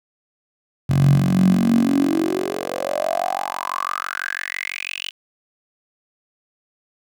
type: tone with high-pass filter sweep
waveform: 10% pulse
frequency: 46 Hz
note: F#1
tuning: 9 cents flat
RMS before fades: -20 dBFS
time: 0.89-5.11 s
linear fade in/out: 10 ms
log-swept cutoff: 120 to 3000 Hz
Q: 8.8
effects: none